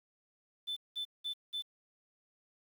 sine tone bursts, 3520 Hz, A7, in tune, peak -33 dBFS, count 4, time 0.67-1.624 s, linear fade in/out 20 ms, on 96 ms, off 190 ms, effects tanh soft clip ceiling -33 dBFS + 10-bit

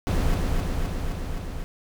brown noise with echo, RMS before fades -22 dBFS, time 0.07-0.34 s, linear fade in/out 0 ms, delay 260 ms, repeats 5, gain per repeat -2 dB, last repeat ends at 1.64 s, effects none

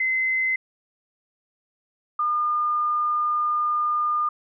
sine tone pair in turn, 2054 / 1211.5 Hz, C7 / D#6, -33 / -47 cents, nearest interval major sixth, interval 914 cents, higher first, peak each -20 dBFS, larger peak neither, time 0-0.56 / 2.19-4.29 s, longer second, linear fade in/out 5 ms, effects none

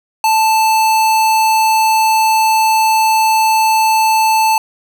square tone, 880 Hz, A5, in tune, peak -10 dBFS, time 0.24-4.58 s, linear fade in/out 2 ms, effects none

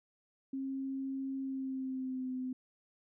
sine tone with pitch glide, 268.6 to 256 Hz, C4 to C4, +46 to -38 cents, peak -35 dBFS, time 0.53-2.53 s, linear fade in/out 5 ms, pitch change -84 cents, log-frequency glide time 1.4-2.33 s, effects none

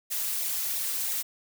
blue noise with flanger, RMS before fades -30 dBFS, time 0.1-1.23 s, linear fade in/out 20 ms, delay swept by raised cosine 0.65 to 5.75 ms, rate 3 Hz, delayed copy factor -0.85, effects none

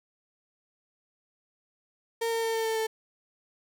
35% pulse tone with pitch steps, 459.2 / 455.8 / 452.4 / 449 / 445.6 / 442.3 Hz, A#4 / A#4 / A4 / A4 / A4 / A4, -26 / -39 / +48 / +35 / +22 / +9 cents, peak -25 dBFS, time 2.21-2.87 s, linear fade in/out 10 ms, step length 110 ms, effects none

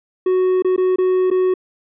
triangle tone with dropouts, 370 Hz, F#4, in tune, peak -11 dBFS, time 0.26-1.54 s, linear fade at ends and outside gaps 5 ms, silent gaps 0.623-0.646 / 0.763-0.778 / 0.96-0.984 / 1.303-1.312 s, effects resampled to 8000 Hz

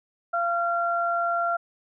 sine tone pair together, 687.5 / 1375 Hz, F5 / F6, -27 / -27 cents, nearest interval octave, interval 1200 cents, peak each -25 dBFS, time 0.33-1.57 s, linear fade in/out 10 ms, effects none

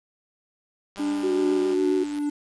10% pulse tone, 200 Hz, G3, 35 cents sharp, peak -28 dBFS, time 0.96-1.75 s, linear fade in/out 20 ms
click train, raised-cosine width 0.2 ms, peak -25 dBFS, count 131, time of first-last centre 0.96-2.186 s, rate 106 Hz
triangle tone with tremolo, 292.5 Hz, D4, 7 cents flat, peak -20 dBFS, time 0.99-2.3 s, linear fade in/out 10 ms, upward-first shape triangle, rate 2.5 Hz, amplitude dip 55%
sine tone with vibrato, 370 Hz, F#4, in tune, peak -21 dBFS, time 1.23-2.04 s, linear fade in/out 10 ms, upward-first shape sine, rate 7.3 Hz, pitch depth 23 cents each way
effects resampled to 22050 Hz + 8-bit

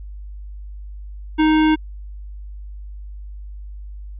square tone, 311.1 Hz, D#4, in tune, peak -13 dBFS, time 1.38-1.76 s, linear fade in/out 20 ms, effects added 50 Hz sine -31 dBFS peak until 4.19 s + resampled to 8000 Hz

